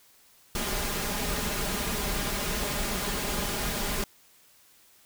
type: noise with comb filter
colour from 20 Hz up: pink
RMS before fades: -30 dBFS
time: 0.55-4.04 s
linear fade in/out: 2 ms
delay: 4.9 ms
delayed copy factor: +0.6
effects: white hiss -59 dBFS RMS until 5.05 s